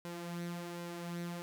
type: tone with flanger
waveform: sawtooth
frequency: 172.7 Hz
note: F3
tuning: 19 cents flat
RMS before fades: -42 dBFS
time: 0.05-1.42 s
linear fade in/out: 0 ms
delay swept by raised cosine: 2 to 5.3 ms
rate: 1.3 Hz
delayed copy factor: +0.5
effects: none